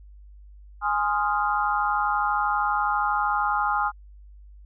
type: chord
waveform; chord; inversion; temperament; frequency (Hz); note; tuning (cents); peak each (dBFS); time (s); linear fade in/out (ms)
sine; F minor seventh; first; equal with one note detuned; 830.6 / 1041.7 / 1244.5 / 1396.9; Ab5 / C6 / Eb6 / F6; 0 / -8 / 0 / 0; -25 / -29 / -26 / -28; 0.81-3.92; 50
effects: added 50 Hz sine -44 dBFS peak until 4.65 s